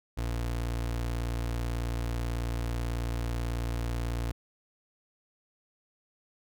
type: tone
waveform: 30% pulse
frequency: 58.27 Hz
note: A#1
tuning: in tune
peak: -27 dBFS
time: 0.17-4.32 s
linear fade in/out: 10 ms
effects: none